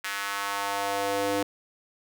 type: tone with high-pass filter sweep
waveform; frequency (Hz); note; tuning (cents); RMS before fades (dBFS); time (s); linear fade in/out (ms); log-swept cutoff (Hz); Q
square; 100; G2; +35; -29; 0.04-1.43; 5; 1700 to 380; 1.8
effects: none